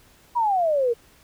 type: exponential sweep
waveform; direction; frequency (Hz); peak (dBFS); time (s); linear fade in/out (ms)
sine; down; 987.8 to 454.6; -18; 0.35-0.94; 20
effects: pink hiss -55 dBFS RMS until 1.23 s